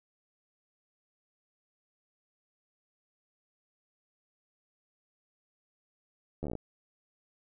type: slowing click train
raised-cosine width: 2 ms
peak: -23 dBFS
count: 9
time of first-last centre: 6.43-6.553 s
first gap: 12 ms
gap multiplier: 1.07
effects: none